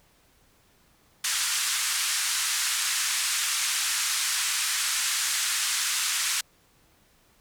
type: band-pass noise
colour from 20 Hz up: white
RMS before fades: -27 dBFS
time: 1.24-6.41 s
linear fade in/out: 5 ms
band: 1200 to 9600 Hz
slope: 24 dB/octave
effects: pink hiss -62 dBFS RMS until 7.4 s